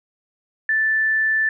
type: tone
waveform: sine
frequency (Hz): 1760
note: A6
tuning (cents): 0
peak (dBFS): -16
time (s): 0.69-1.49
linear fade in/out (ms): 2
effects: none